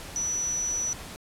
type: tone in noise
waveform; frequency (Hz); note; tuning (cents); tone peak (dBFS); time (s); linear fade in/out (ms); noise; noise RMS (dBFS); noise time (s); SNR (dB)
sine; 5920; F#8; 0; -26; 0.16-0.93; 0; pink; -41; 0-1.16; +12
effects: low-pass 12000 Hz 12 dB/octave